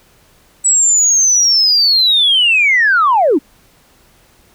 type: linear sweep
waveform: sine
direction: down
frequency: 7902 to 243.9 Hz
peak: -7 dBFS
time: 0.64-3.39 s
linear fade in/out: 20 ms
effects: tanh soft clip ceiling -3 dBFS + pink hiss -50 dBFS RMS until 4.54 s